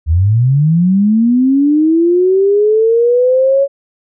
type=linear sweep; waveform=sine; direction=up; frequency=73.42 to 560 Hz; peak=-7 dBFS; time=0.06-3.68 s; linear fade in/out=50 ms; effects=none